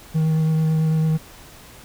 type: tone with vibrato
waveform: triangle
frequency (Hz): 158.3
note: D#3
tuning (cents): +30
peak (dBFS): -14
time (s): 0.14-1.18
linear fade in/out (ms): 20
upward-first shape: triangle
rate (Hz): 9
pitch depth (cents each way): 15
effects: pink hiss -44 dBFS RMS until 1.84 s